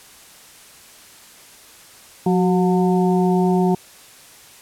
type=harmonic tone with a mistuned harmonic; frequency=180.3 Hz; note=F#3; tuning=45 cents flat; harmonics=1 / 2 / 4 / 5; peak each=-16 / -19 / -24 / -27 dBFS; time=2.26-3.75 s; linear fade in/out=5 ms; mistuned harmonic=2; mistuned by=+52 cents; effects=white hiss -45 dBFS RMS until 4.61 s + low-pass 12000 Hz 12 dB/octave